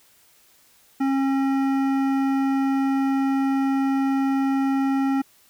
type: tone with hard clipping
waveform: sine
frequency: 270.9 Hz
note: C#4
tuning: 40 cents flat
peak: -21 dBFS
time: 1-5.22 s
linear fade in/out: 10 ms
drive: 13 dB
effects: white hiss -57 dBFS RMS until 5.49 s